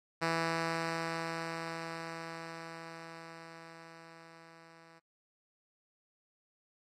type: tone with level ramp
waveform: 5% pulse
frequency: 164.81 Hz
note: E3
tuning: in tune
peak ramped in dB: -18 to -45 dBFS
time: 0.21-5 s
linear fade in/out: 20 ms
effects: low-pass 6000 Hz 12 dB/octave + AAC 64 kbps

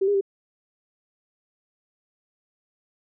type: tone with pitch steps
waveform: sine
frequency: 386.7 / 406.9 / 393 Hz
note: G4 / G#4 / G4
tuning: -24 / -35 / +4 cents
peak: -18 dBFS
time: 0.01-0.211 s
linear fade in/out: 10 ms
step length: 67 ms
effects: none

